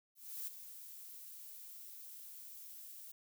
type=noise with ADSR envelope; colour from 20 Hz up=violet; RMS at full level=-42 dBFS; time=0.15-3.12 s; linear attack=320 ms; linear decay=19 ms; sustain=-10 dB; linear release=6 ms; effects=none